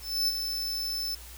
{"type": "tone with ADSR envelope", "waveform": "45% pulse", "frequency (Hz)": 5274, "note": "E8", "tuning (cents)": 0, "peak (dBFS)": -23, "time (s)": [0.01, 1.15], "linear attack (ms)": 270, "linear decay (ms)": 29, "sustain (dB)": -7, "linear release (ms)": 5, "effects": ["added 60 Hz sine -46 dBFS peak until 1.37 s", "white hiss -48 dBFS RMS until 1.37 s"]}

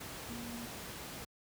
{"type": "tone in noise", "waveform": "sine", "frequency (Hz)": 235.8, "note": "A#3", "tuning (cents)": 20, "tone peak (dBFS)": -43, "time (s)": [0.29, 0.66], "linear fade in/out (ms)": 10, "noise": "pink", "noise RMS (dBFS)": -45, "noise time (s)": [0, 1.25], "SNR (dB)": -1, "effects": ["high-pass 60 Hz 12 dB/octave"]}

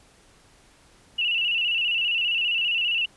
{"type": "tone with vibrato", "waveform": "sine", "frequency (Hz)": 2794, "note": "F7", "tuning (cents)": 0, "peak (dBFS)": -21, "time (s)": [1.18, 3.06], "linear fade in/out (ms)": 10, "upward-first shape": "square", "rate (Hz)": 15, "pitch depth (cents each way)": 62, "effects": ["pink hiss -56 dBFS RMS until 3.16 s", "resampled to 24000 Hz"]}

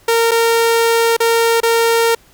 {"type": "tone with dropouts", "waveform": "sawtooth", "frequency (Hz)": 460.5, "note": "A#4", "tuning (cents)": -21, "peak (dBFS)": -7, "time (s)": [0.08, 2.15], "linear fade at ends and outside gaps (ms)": 5, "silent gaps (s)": [[0.311, 0.315], [1.167, 1.202], [1.604, 1.631]], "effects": ["pink hiss -49 dBFS RMS until 2.33 s"]}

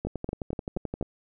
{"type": "two click trains", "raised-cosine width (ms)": 2, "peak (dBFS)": [-18, -17], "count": [12, 5], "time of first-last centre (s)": [[0.07, 1.027], [0.05, 1.012]], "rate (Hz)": [11.5, 4.16], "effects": []}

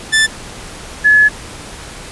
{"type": "tone pair in turn", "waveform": ["sawtooth", "sine"], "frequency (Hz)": [1760, 1706.9], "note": ["A6", "G#6"], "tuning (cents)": [0, 47], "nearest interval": "minor second", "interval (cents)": 53, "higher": "first", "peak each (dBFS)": -5, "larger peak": "neither", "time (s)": [[0.12, 0.27], [1.04, 1.29]], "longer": "second", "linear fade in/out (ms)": 20, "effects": ["pink hiss -31 dBFS RMS until 2.11 s", "resampled to 24000 Hz"]}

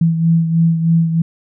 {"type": "beating tone pair", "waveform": "sine", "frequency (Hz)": [164.81, 168.01], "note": ["E3", "E3"], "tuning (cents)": [0, 33], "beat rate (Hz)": 3.2, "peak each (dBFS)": [-11, -19], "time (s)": [0.01, 1.22], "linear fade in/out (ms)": 5, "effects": []}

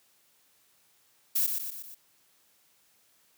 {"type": "noise with echo", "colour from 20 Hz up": "violet", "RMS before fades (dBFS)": -26, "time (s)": [1.35, 1.47], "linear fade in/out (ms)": 10, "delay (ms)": 120, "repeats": 4, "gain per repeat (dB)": -5, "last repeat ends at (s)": 1.95, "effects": ["white hiss -66 dBFS RMS until 3.37 s", "high-pass 80 Hz 12 dB/octave"]}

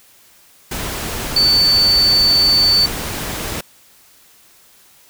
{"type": "tone in noise", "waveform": "sine", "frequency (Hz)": 4500, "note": "C#8", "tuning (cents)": 25, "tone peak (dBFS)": -10, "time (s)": [1.36, 2.86], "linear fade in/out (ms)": 5, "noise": "pink", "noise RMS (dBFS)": -24, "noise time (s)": [0.71, 3.61], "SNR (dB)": 11, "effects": ["white hiss -49 dBFS RMS until 5.09 s"]}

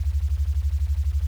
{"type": "beating tone pair", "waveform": "sine", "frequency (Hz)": [65.41, 77.41], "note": ["C2", "D#2"], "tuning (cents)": [0, -8], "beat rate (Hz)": 12, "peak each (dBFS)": [-23, -23], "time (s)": [0, 1.27], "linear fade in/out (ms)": 10, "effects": ["8-bit"]}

